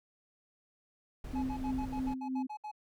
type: noise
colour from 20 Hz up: brown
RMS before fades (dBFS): -42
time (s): 1.24-2.14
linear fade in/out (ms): 5
type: tone with tremolo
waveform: sine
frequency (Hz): 260.2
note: C4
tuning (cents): -9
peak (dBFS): -31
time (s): 1.33-2.47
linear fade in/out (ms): 10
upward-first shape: sine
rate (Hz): 3.1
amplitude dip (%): 60
type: tone bursts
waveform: triangle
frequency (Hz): 848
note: G#5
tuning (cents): +36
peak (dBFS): -37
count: 10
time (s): 1.35-2.715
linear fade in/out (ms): 10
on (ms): 78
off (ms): 65
effects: none